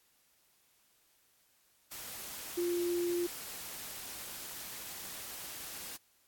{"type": "tone in noise", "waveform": "sine", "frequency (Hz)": 349.2, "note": "F4", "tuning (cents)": 0, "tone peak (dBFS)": -30, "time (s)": [2.57, 3.27], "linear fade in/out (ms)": 10, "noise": "white", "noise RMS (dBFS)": -44, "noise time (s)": [1.91, 5.97], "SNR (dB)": 11, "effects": ["white hiss -70 dBFS RMS until 6.27 s", "AAC 64 kbps"]}